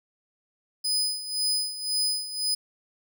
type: tone with tremolo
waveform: 35% pulse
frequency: 5000 Hz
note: D#8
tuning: 8 cents sharp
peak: -21 dBFS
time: 0.84-2.55 s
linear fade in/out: 10 ms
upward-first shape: sine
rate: 1.9 Hz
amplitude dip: 75%
effects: none